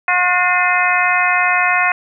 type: harmonic tone with a mistuned harmonic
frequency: 360.3 Hz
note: F#4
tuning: 46 cents flat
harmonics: 2 / 3 / 4 / 5 / 6 / 7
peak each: -19 / -19 / -19 / -19 / -19 / -19 dBFS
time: 0.08-1.92 s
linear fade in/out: 2 ms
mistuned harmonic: 6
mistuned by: -63 cents
effects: none